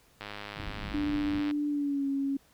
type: click train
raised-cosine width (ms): 0.3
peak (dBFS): -23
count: 135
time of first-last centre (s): 0.21-1.511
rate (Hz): 103
type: low-pass noise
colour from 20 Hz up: pink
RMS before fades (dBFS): -40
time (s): 0.56-1.41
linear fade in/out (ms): 10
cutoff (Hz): 330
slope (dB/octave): 48
type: tone with pitch glide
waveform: sine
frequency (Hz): 293.7 to 275.6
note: D4 to C#4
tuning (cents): 0 to -10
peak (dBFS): -27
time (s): 0.94-2.37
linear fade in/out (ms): 5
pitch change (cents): -110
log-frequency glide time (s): 1.68-2.07
effects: pink hiss -63 dBFS RMS until 2.53 s